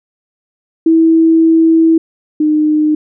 sine tone pair in turn, 325.5 / 305.1 Hz, E4 / D#4, -22 / -34 cents, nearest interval minor second, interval 112 cents, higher first, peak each -5 / -8 dBFS, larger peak first, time 0.86-1.98 / 2.4-2.95 s, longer first, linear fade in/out 5 ms, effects none

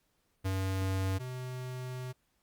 square tone pair in turn, 95.3 / 127.21 Hz, G2 / C3, -48 / -48 cents, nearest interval perfect fourth, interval 500 cents, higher second, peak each -30 / -38 dBFS, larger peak first, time 0.44-1.19 / 1.19-2.13 s, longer second, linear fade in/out 20 ms, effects pink hiss -75 dBFS RMS until 2.42 s + Opus 48 kbps

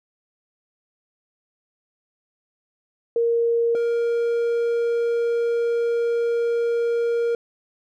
sine / triangle tone pair in turn, 466.2 / 468.7 Hz, A#4 / A#4, 0 / +9 cents, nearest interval unison, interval 9 cents, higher second, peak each -17 dBFS, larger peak neither, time 3.16-3.75 / 3.75-7.35 s, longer second, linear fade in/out 2 ms, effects none

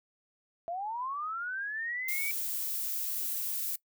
sine linear sweep, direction up, 659.3 to 2311 Hz, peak -33 dBFS, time 0.68-2.31 s, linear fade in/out 0 ms
violet noise, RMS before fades -34 dBFS, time 2.08-3.76 s, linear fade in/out 5 ms
effects noise-tail reverb RT60 0.1 s tail -21 dB re dry

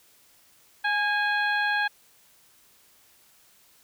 harmonic tone with a mistuned harmonic, 834 Hz, G#5, 7 cents sharp, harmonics 1 / 2 / 3 / 4 / 5, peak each -28 / -24 / -34 / -36 / -39 dBFS, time 0.84-1.88 s, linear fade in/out 10 ms, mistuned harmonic 2, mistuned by -34 cents, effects white hiss -59 dBFS RMS until 3.83 s

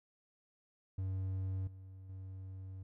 triangle tone with level steps, 94.8 Hz, F#2, 43 cents sharp, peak -33 / -47 / -42 dBFS, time 0.98-2.83 s, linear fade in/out 5 ms, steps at 1.67 / 2.09 s, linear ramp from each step 5 ms, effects none

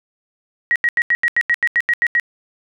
sine tone bursts, 1900 Hz, A#6, 33 cents sharp, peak -12 dBFS, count 12, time 0.71-2.198 s, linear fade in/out 0 ms, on 47 ms, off 84 ms, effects none

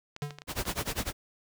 clicks, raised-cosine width 0.2 ms, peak -24 dBFS, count 8, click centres 0.164 / 0.221 / 0.307 / 0.386 / 0.419 / 0.495 / 0.576 / 0.654 s
square tone with exponential decay, 145.8 Hz, D3, 12 cents flat, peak -30 dBFS, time 0.22-0.44 s, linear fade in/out 5 ms, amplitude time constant 46 ms
pink noise with tremolo, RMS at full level -30 dBFS, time 0.47-1.13 s, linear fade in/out 50 ms, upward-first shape sine, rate 10 Hz, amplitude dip 95%
effects none

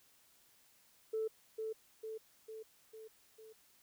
sine tone with echo, 440 Hz, A4, in tune, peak -33 dBFS, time 1.13-1.28 s, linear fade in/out 10 ms, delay 450 ms, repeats 5, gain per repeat -4 dB, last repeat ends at 3.53 s, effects tanh soft clip ceiling -29 dBFS + white hiss -68 dBFS RMS until 3.82 s

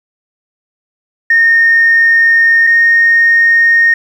sine tone pair in turn, 1836 / 1848.8 Hz, A#6 / A#6, -27 / -15 cents, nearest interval unison, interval 12 cents, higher second, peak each -4 dBFS, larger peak neither, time 1.3-2.67 / 2.67-3.94 s, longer first, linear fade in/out 5 ms, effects tanh soft clip ceiling 0 dBFS + 7-bit

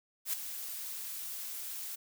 blue noise with ADSR envelope, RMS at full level -31 dBFS, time 0.25-1.96 s, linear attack 83 ms, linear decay 5 ms, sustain -10 dB, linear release 13 ms, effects none

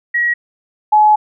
sine tone pair in turn, 1908 / 849.9 Hz, A#6 / G#5, +40 / +40 cents, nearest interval octave + major second, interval 1400 cents, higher first, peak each -12 / -6 dBFS, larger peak second, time 0.14-0.34 / 0.92-1.16 s, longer second, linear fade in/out 10 ms, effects none

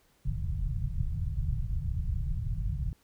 pink low-pass noise, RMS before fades -31 dBFS, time 0.25-2.93 s, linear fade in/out 2 ms, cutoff 150 Hz, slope 48 dB/octave, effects pink hiss -67 dBFS RMS until 3.03 s

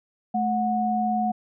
sine tone pair together, 216.9 / 732.3 Hz, A3 / F#5, -25 / -18 cents, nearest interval octave + major sixth, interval 2107 cents, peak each -25 / -23 dBFS, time 0.34-1.32 s, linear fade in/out 10 ms, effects none

